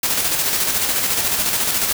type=noise with tremolo; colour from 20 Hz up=white; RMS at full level=-18 dBFS; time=0.03-1.93 s; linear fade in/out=5 ms; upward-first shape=square; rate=14 Hz; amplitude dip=35%; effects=none